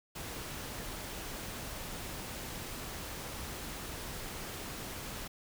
pink noise, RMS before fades -42 dBFS, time 0.15-5.28 s, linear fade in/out 10 ms, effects none

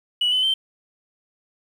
sine tone with pitch steps, 2940 / 3026 / 3115 Hz, F#7 / F#7 / G7, -12 / +38 / -12 cents, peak -16 dBFS, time 0.21-0.54 s, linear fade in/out 5 ms, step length 110 ms, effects tanh soft clip ceiling -14 dBFS + 8-bit

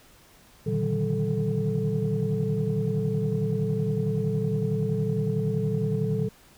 sine tone cluster, 116.6 / 145.9 / 156.7 / 190.5 / 437.5 Hz, A#2 / D3 / D#3 / G3 / A4, +1 / -11 / +13 / -49 / -10 cents, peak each -29 dBFS, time 0.66-6.29 s, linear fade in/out 10 ms, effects tanh soft clip ceiling -15 dBFS + pink hiss -55 dBFS RMS until 6.57 s

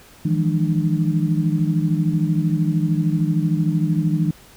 sine tone cluster, 158.6 / 171.7 / 205.4 / 301.4 Hz, D#3 / F3 / G#3 / D4, +33 / -29 / -19 / +45 cents, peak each -19 / -21 / -27 / -25 dBFS, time 0.25-4.31 s, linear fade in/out 5 ms, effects pink hiss -47 dBFS RMS until 4.56 s

